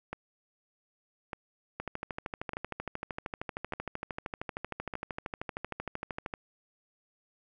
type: two click trains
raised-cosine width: 0.5 ms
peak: -21 / -20 dBFS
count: 5 / 60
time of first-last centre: 0.13-4.938 / 1.8-6.338 s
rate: 0.832 / 13 Hz
effects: none

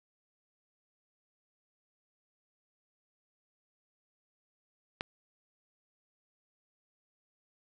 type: click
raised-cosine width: 0.3 ms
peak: -17 dBFS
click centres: 5.009 s
effects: none

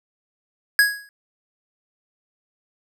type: tone with exponential decay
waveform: square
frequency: 1661.2 Hz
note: G#6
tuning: in tune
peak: -10 dBFS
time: 0.79-1.09 s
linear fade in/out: 1 ms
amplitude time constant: 64 ms
effects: none

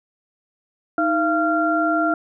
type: tone cluster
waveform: sine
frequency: 313.9 / 683 / 1381 Hz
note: D#4 / F5 / F6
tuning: +15 / -39 / -20 cents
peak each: -21 dBFS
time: 0.98-2.14 s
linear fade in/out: 2 ms
effects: none

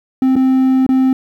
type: tone with dropouts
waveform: triangle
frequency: 261.6 Hz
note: C4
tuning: in tune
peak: -7 dBFS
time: 0.22-1.13 s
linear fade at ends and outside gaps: 2 ms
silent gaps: 0.356-0.363 / 0.865-0.89 s
effects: 8-bit

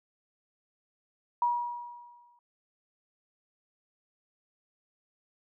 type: tone with exponential decay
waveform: sine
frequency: 960 Hz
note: B5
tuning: 49 cents flat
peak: -22 dBFS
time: 1.42-2.39 s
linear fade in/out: 2 ms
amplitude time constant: 210 ms
effects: none

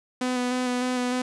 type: tone with vibrato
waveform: sawtooth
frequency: 250 Hz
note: B3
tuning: 21 cents sharp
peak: -20 dBFS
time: 0.21-1.22 s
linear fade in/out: 5 ms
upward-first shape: square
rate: 3.3 Hz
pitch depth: 15 cents each way
effects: resampled to 22050 Hz + 9-bit

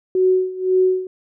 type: tone with tremolo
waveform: sine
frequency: 371.8 Hz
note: F#4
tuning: 8 cents sharp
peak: -11 dBFS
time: 0.15-1.07 s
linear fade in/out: 2 ms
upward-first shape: sine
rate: 1.9 Hz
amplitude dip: 85%
effects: none

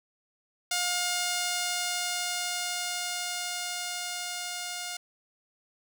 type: tone with level ramp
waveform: 5% pulse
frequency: 712 Hz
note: F5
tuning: 33 cents sharp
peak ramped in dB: -15 to -23 dBFS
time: 0.71-4.97 s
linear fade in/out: 5 ms
effects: none

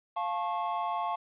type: chord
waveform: triangle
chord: F augmented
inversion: none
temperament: just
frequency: 698.5 / 873.1 / 1091.3 Hz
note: F5 / A5 / C#6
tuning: 0 / -14 / -27 cents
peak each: -32 dBFS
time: 0.16-1.16 s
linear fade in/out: 10 ms
effects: resampled to 8000 Hz + 10-bit

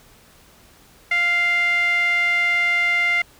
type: tone with band-pass filter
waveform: sawtooth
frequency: 698 Hz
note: F5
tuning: 1 cent flat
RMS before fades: -19 dBFS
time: 1.11-3.22 s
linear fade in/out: 5 ms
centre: 2100 Hz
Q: 6.4
effects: pink hiss -51 dBFS RMS until 3.39 s

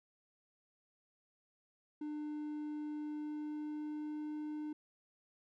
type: tone with pitch glide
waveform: triangle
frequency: 300 to 302.4 Hz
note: D4 to D#4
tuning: +37 to -49 cents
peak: -37 dBFS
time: 2.01-4.73 s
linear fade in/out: 5 ms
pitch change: +14 cents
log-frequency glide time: 3-4.37 s
effects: none

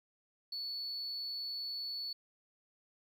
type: tone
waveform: sine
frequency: 4435 Hz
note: C#8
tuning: in tune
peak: -36 dBFS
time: 0.52-2.13 s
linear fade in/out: 5 ms
effects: tanh soft clip ceiling -35 dBFS + 12-bit

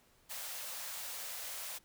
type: high-pass noise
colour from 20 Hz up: white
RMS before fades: -43 dBFS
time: 0.29-1.79 s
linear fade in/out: 20 ms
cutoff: 480 Hz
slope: 96 dB/octave
effects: pink hiss -68 dBFS RMS until 1.84 s

